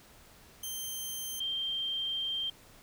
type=tone pair in turn; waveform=10% pulse / sine; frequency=3138 / 3163 Hz; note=G7 / G7; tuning=+1 / +15 cents; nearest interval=unison; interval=14 cents; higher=second; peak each=-28 / -31 dBFS; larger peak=first; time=0.63-1.4 / 1.4-2.5 s; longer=second; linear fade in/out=5 ms; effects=pink hiss -57 dBFS RMS until 2.82 s